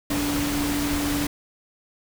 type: tone in noise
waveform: sine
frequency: 289.5 Hz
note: D4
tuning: 25 cents flat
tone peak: -24 dBFS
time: 0.1-1.27 s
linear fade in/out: 5 ms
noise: pink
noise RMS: -28 dBFS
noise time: 0.1-1.27 s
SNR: +1 dB
effects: none